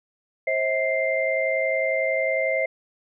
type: tone cluster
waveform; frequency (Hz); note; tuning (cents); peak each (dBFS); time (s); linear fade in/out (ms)
sine; 531 / 642 / 2093; C5 / E5 / C7; +25 / -46 / 0; -25; 0.47-2.66; 5
effects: none